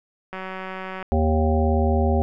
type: click train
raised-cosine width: 0.5 ms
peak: -18 dBFS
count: 132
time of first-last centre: 0.33-1.027 s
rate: 188 Hz
type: harmonic tone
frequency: 78.5 Hz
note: D#2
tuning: 16 cents sharp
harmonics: 1 / 3 / 5 / 7 / 9 / 10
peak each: -19 / -24 / -26 / -27 / -29 / -29 dBFS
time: 1.12-2.22 s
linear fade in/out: 0 ms
effects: none